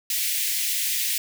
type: high-pass noise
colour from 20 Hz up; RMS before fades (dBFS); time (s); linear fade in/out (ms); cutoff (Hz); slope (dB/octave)
white; -25; 0.1-1.18; 2; 1900; 48
effects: none